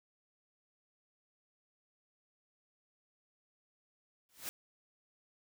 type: noise with exponential growth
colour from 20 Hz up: white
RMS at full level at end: -37 dBFS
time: 4.29-4.49 s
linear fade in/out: 0 ms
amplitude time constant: 43 ms
effects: none